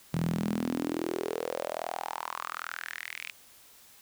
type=tone with high-pass filter sweep; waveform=sawtooth; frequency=41.2 Hz; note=E1; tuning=in tune; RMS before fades=-34 dBFS; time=0.13-3.32 s; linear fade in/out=0 ms; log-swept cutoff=150 to 2500 Hz; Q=5.3; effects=white hiss -56 dBFS RMS until 4.01 s